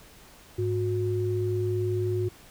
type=tone pair together; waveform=sine; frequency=104.4 / 362.7 Hz; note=G#2 / F#4; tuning=+10 / -34 cents; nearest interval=octave + minor seventh; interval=2156 cents; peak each=-27 dBFS; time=0.58-2.29 s; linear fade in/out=10 ms; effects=pink hiss -52 dBFS RMS until 2.5 s

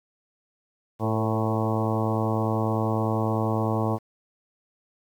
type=harmonic tone with a mistuned harmonic; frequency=110 Hz; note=A2; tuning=in tune; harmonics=1 / 2 / 3 / 4 / 5 / 6 / 7 / 8 / 9 / 10; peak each=-26 / -29 / -31 / -32 / -33 / -34 / -34 / -35 / -36 / -36 dBFS; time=0.99-3.99 s; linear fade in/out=50 ms; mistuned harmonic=4; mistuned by=+26 cents; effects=9-bit

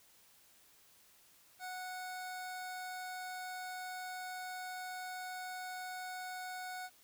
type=tone; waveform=25% pulse; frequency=737 Hz; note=F#5; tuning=7 cents flat; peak=-38 dBFS; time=1.59-6.9 s; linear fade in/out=50 ms; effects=white hiss -65 dBFS RMS until 7.03 s

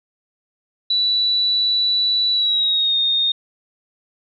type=tone with pitch glide; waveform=sine; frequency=3951 to 3686 Hz; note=B7 to A#7; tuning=0 to -20 cents; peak=-15 dBFS; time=0.9-3.32 s; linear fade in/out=5 ms; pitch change=-120 cents; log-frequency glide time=2.32-2.96 s; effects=none

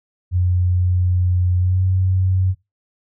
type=tone with pitch glide; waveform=sine; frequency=90.1 to 93.33 Hz; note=F#2 to F#2; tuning=-45 to +15 cents; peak=-14 dBFS; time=0.31-2.55 s; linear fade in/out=50 ms; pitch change=+60 cents; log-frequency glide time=1.58-1.83 s; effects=noise-tail reverb RT60 0.2 s tail -18 dB re dry

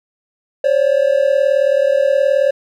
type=tone pair together; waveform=triangle; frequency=535.2 / 574 Hz; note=C5 / D5; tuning=+39 / -40 cents; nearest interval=minor second; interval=121 cents; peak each=-12 dBFS; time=0.64-2.51 s; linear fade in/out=5 ms; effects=none

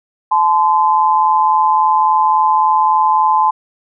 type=tone pair together; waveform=sine; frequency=864.4 / 1028 Hz; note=A5 / C6; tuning=-31 / -31 cents; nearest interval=minor third; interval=300 cents; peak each=-12 dBFS; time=0.31-3.51 s; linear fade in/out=10 ms; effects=none

